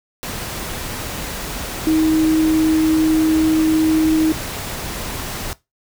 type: tone in noise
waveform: sine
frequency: 315.9 Hz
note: D#4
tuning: 26 cents sharp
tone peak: -12 dBFS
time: 1.87-4.32 s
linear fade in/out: 0 ms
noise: pink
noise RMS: -27 dBFS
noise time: 0.23-5.53 s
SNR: +12 dB
effects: noise-tail reverb RT60 0.2 s tail -18 dB re dry